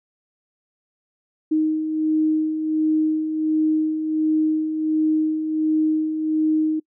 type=beating tone pair; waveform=sine; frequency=310.7 / 312.1 Hz; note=D#4 / D#4; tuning=-2 / +5 cents; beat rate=1.4 Hz; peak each=-27 / -18 dBFS; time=1.51-6.8 s; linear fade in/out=10 ms; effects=noise-tail reverb RT60 0.1 s tail -25 dB re dry